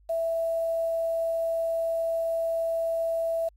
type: tone with quantisation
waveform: sine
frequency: 660 Hz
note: E5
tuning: 2 cents sharp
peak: -24 dBFS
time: 0.09-3.49 s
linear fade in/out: 10 ms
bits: 8
effects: added 50 Hz sine -55 dBFS peak until 3.56 s + MP3 64 kbps